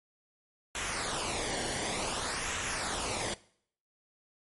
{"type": "noise with flanger", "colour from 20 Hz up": "pink", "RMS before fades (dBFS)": -34, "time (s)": [0.75, 3.34], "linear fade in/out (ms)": 2, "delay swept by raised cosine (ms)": [0.21, 0.8], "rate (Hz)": 0.55, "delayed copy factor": -0.6, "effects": ["noise-tail reverb RT60 0.6 s tail -20 dB re dry", "MP3 48 kbps"]}